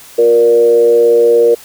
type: tone with frequency modulation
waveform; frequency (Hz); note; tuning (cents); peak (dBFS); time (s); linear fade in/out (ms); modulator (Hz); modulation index
sine; 470; A#4; +14; -5; 0.18-1.55; 10; 117; 0.54
effects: white hiss -37 dBFS RMS until 1.64 s